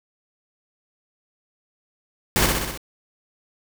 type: noise with echo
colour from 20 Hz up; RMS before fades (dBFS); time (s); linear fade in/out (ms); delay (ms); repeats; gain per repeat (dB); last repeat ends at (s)
pink; -19; 2.36-2.46; 0; 63; 5; -3; 2.775
effects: none